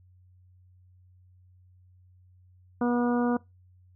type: harmonic tone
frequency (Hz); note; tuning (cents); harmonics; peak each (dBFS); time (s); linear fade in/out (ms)
241.9; B3; -36; 1 / 2 / 3 / 4 / 5 / 6; -24 / -30 / -34 / -36 / -38 / -40; 2.81-3.37; 5
effects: noise-tail reverb RT60 0.2 s tail -21 dB re dry + added 91 Hz sine -55 dBFS peak until 3.95 s